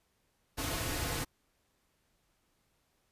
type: noise with comb filter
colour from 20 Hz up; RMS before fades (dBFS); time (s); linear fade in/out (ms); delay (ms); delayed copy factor
pink; -35; 0.57-1.25; 20; 5.1; -0.6
effects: pink hiss -75 dBFS RMS until 3.11 s + resampled to 32000 Hz